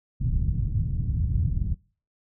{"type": "low-pass noise", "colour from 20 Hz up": "white", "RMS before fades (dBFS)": -25, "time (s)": [0.2, 1.75], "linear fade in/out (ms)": 10, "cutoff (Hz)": 130, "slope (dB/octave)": 24, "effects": ["noise-tail reverb RT60 0.4 s tail -23 dB re dry"]}